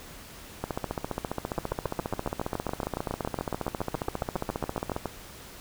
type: two click trains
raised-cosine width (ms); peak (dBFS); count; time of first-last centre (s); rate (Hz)
1; -15 / -15; 65 / 26; 0.64-4.964 / 1.58-5.057; 14.8 / 7.19
effects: pink hiss -46 dBFS RMS until 5.6 s